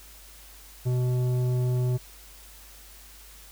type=tone with tanh clipping; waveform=sine; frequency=125.1 Hz; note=B2; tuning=23 cents sharp; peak=-24 dBFS; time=0.85-1.98 s; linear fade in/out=20 ms; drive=11 dB; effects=added 50 Hz sine -50 dBFS peak until 3.51 s + white hiss -50 dBFS RMS until 3.51 s